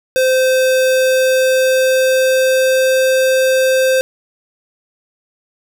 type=tone with pitch glide; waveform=square; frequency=518 to 521.9 Hz; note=C5 to C5; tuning=-17 to -4 cents; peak=-11 dBFS; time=0.16-4.01 s; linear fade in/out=0 ms; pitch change=+13 cents; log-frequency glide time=0.76-3.08 s; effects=none